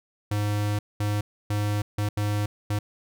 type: tone bursts at uneven times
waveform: square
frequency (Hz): 103.83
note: G#2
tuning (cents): 0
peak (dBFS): -24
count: 6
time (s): 0.31-0.79 / 1-1.21 / 1.5-1.82 / 1.98-2.09 / 2.17-2.46 / 2.7-2.79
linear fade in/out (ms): 5
effects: none